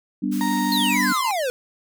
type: chord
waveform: sine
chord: G major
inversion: none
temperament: equal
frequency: 196 / 246.9 / 293.7 Hz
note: G3 / B3 / D4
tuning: 0 / 0 / 0 cents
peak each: -25 dBFS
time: 0.22-1.13 s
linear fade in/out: 10 ms
type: high-pass noise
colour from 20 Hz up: white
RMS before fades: -38 dBFS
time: 0.31-1.19 s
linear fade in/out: 20 ms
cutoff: 1100 Hz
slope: 24 dB/octave
type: tone with pitch glide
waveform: 35% pulse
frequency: 932.3 to 1034.5 Hz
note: A#5 to C6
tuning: 0 to -20 cents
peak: -22 dBFS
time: 0.41-1.31 s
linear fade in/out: 0 ms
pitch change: +180 cents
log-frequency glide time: 0.89-1.08 s
type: exponential sweep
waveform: square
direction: down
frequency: 4363 to 479.1 Hz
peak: -22 dBFS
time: 0.72-1.5 s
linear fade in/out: 0 ms
effects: none